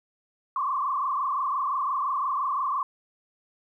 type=tone with frequency modulation; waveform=sine; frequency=1103 Hz; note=C#6; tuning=9 cents flat; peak=-24 dBFS; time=0.56-2.83 s; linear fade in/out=2 ms; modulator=25.8 Hz; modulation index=2.9; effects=11-bit